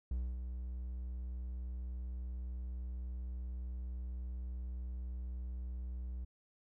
triangle tone with ADSR envelope, 61.74 Hz, B1, in tune, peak -31 dBFS, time 0.11-6.25 s, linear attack 4 ms, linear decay 250 ms, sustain -6 dB, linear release 10 ms, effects none

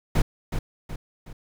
brown noise with echo, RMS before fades -19 dBFS, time 0.15-0.22 s, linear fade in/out 5 ms, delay 370 ms, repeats 3, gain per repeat -7 dB, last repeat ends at 1.33 s, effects none

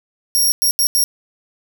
15% pulse tone bursts at uneven times, 5588 Hz, F8, in tune, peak -7 dBFS, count 4, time 0.35-0.52 / 0.62-0.71 / 0.79-0.87 / 0.95-1.04 s, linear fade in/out 0 ms, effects none

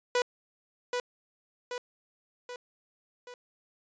sawtooth tone with echo, 491.9 Hz, B4, 7 cents flat, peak -20 dBFS, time 0.15-0.22 s, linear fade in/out 2 ms, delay 780 ms, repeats 4, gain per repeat -5 dB, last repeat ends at 3.34 s, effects resampled to 16000 Hz

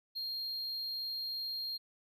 triangle tone, 4221 Hz, C8, 14 cents sharp, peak -35 dBFS, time 0.15-1.78 s, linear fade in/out 20 ms, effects none

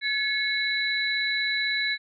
sine tone cluster, 1704 / 2188 / 3958 Hz, G#6 / C#7 / B7, +44 / -23 / +3 cents, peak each -28 dBFS, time 0.01-1.98 s, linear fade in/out 50 ms, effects none

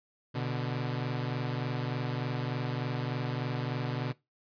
sawtooth tone pair together, 123.47 / 146.83 Hz, B2 / D3, 0 / 0 cents, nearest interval minor third, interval 300 cents, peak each -29 / -31 dBFS, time 0.34-4.13 s, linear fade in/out 20 ms, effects noise-tail reverb RT60 0.2 s tail -20 dB re dry + resampled to 11025 Hz

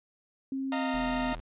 sine tone with pitch glide, 268.1 to 255 Hz, C4 to C4, +42 to -44 cents, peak -30 dBFS, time 0.52-1.33 s, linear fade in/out 2 ms, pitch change -86 cents, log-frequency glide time 0.71-1.07 s
sawtooth chord, Eb suspended second, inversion none, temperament equal with one note detuned, 622.3 / 698.5 / 920.6 Hz, Eb5 / F5 / Bb5, 0 / 0 / -22 cents, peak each -32 / -32 / -31 dBFS, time 0.72-1.35 s, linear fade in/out 2 ms
square tone, 40.81 Hz, E1, 17 cents flat, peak -39 dBFS, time 0.94-1.4 s, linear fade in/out 0 ms
effects resampled to 8000 Hz

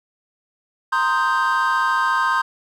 triangle chord, C minor seventh, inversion third, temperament equal, 932.3 / 1046.5 / 1244.5 / 1568 Hz, Bb5 / C6 / Eb6 / G6, 0 / 0 / 0 / 0 cents, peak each -22 / -18 / -21 / -19 dBFS, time 0.92-2.42 s, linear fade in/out 10 ms, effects tanh soft clip ceiling -8 dBFS

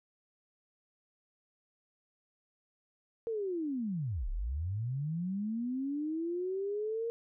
sine linear two-way sweep, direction down then up, 467.4 to 30.87 to 467.4 Hz, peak -32 dBFS, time 3.27-7.1 s, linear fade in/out 0 ms, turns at 4.29 s, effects none

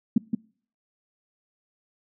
sine tone with echo, 226.7 Hz, A#3, 48 cents flat, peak -14 dBFS, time 0.16-0.18 s, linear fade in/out 5 ms, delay 170 ms, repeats 1, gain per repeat -5 dB, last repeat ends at 0.35 s, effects noise-tail reverb RT60 0.5 s tail -25 dB re dry

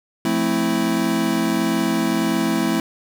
square chord, F major seventh, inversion none, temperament equal, 174.61 / 220 / 261.6 / 329.6 Hz, F3 / A3 / C4 / E4, 0 / 0 / 0 / 0 cents, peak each -27 / -23 / -25 / -23 dBFS, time 0.25-2.8 s, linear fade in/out 2 ms, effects none

